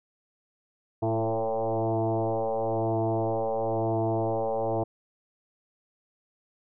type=tone with frequency modulation; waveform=sine; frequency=112.5 Hz; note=A2; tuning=39 cents sharp; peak=-24 dBFS; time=1.02-4.84 s; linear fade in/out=10 ms; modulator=112 Hz; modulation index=6.5; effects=none